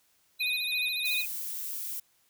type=tone with vibrato; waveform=square; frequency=3852 Hz; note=B7; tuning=44 cents flat; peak=-32 dBFS; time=0.39-1.23 s; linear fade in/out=20 ms; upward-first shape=sine; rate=14 Hz; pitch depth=100 cents each way
type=tone with tremolo; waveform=sine; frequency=2489 Hz; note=D#7; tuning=in tune; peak=-28 dBFS; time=0.4-1.26 s; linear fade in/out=10 ms; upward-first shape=square; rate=3.1 Hz; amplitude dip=40%
type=noise; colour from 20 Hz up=violet; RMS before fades=-36 dBFS; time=1.05-2 s; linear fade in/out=5 ms
effects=white hiss -68 dBFS RMS until 2.29 s